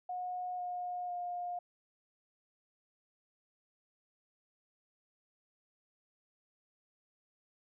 sine tone with pitch steps, 725 / 717.1 / 709.3 Hz, F#5 / F5 / F5, -35 / +46 / +27 cents, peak -36 dBFS, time 0.09-1.59 s, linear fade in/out 5 ms, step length 500 ms, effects none

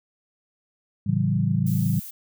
sine chord, A dominant seventh, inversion none, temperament equal with one note detuned, 110 / 138.59 / 164.81 / 191.74 Hz, A2 / C#3 / E3 / G3, 0 / 0 / 0 / -38 cents, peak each -25 dBFS, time 1.06-2 s, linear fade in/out 10 ms
violet noise, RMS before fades -38 dBFS, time 1.66-2.11 s, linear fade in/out 10 ms
effects none

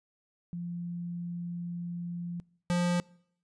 sine / square tone pair in turn, 173.3 / 175.72 Hz, F3 / F3, -13 / +11 cents, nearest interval unison, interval 24 cents, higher second, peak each -34 / -26 dBFS, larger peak second, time 0.53-2.4 / 2.7-3 s, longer first, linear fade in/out 0 ms, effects noise-tail reverb RT60 0.7 s tail -25 dB re dry + resampled to 22050 Hz

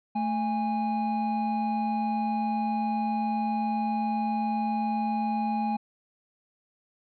triangle tone pair together, 220 / 822.5 Hz, A3 / G#5, 0 / -17 cents, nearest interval octave + major seventh, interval 2283 cents, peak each -26 dBFS, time 0.15-5.77 s, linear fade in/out 10 ms, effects resampled to 11025 Hz

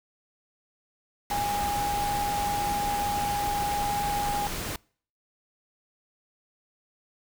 sine tone in noise, 819 Hz, G#5, 24 cents flat, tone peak -26 dBFS, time 1.31-4.47 s, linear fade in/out 2 ms, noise pink, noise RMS -33 dBFS, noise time 1.3-4.76 s, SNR +4 dB, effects noise-tail reverb RT60 0.5 s tail -26 dB re dry

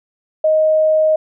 sine tone, 625 Hz, D#5, 8 cents sharp, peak -10 dBFS, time 0.44-1.16 s, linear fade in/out 5 ms, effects none

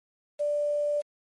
sine tone with quantisation, 587.3 Hz, D5, in tune, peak -24 dBFS, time 0.39-1.02 s, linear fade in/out 20 ms, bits 8, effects MP3 48 kbps

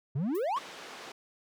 triangle exponential sweep, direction up, 123.47 to 1201 Hz, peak -26 dBFS, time 0.15-0.59 s, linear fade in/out 10 ms
violet noise with exponential decay, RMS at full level -44 dBFS, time 0.35-0.51 s, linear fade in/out 1 ms, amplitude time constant 34 ms
pink band-pass noise, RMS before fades -46 dBFS, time 0.56-1.12 s, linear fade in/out 5 ms, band 410 to 5000 Hz, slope 12 dB/octave
effects none

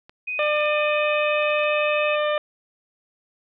clicks, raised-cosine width 0.3 ms, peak -28 dBFS, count 10, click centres 0.095 / 0.429 / 0.464 / 0.565 / 0.606 / 0.658 / 1.424 / 1.503 / 1.592 / 1.636 s
sine tone with pitch glide, 2498 to 2545 Hz, D#7 to D#7, +6 to +39 cents, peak -25 dBFS, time 0.27-2.16 s, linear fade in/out 10 ms, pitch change +33 cents, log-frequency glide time 0.6-1.88 s
harmonic tone, 599 Hz, D5, 34 cents sharp, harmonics 1 / 2 / 3 / 4 / 5 / 6, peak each -21 / -27 / -31 / -33 / -35 / -37 dBFS, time 0.39-2.38 s, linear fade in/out 2 ms
effects none

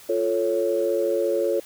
sine chord, F augmented, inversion none, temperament equal, 349.2 / 440 / 554.4 Hz, F4 / A4 / C#5, 0 / 0 / 0 cents, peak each -25 / -24 / -23 dBFS, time 0.09-1.6 s, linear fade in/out 5 ms, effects tanh soft clip ceiling -10 dBFS + white hiss -47 dBFS RMS until 1.65 s

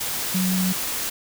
sine tone in noise, 185 Hz, F#3, in tune, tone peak -20 dBFS, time 0.34-0.73 s, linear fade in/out 10 ms, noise white, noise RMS -27 dBFS, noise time 0-1.1 s, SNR +4 dB, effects none

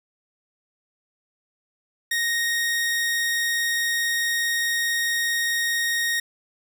sawtooth tone, 1864.7 Hz, A#6, in tune, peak -18 dBFS, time 2.11-6.2 s, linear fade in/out 5 ms, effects none

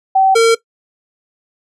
sine / square tone pair in turn, 768 / 456.7 Hz, G5 / A#4, -36 / -36 cents, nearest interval major sixth, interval 900 cents, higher first, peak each -7 dBFS, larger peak neither, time 0.15-0.35 / 0.35-0.55 s, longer neither, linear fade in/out 10 ms, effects noise-tail reverb RT60 0.1 s tail -18 dB re dry + resampled to 24000 Hz

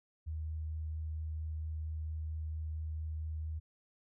sine tone with vibrato, 78.4 Hz, D#2, 14 cents sharp, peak -36 dBFS, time 0.26-3.6 s, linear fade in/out 20 ms, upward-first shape triangle, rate 4.4 Hz, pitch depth 9 cents each way, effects none

